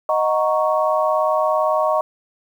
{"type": "chord", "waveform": "sine", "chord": "D# minor seventh", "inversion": "none", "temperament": "equal", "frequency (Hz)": [622.3, 740, 932.3, 1108.7], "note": ["D#5", "F#5", "A#5", "C#6"], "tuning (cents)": [0, 0, 0, 0], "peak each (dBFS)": [-18, -24, -24, -21], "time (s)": [0.09, 2.01], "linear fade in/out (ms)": 2, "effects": ["8-bit"]}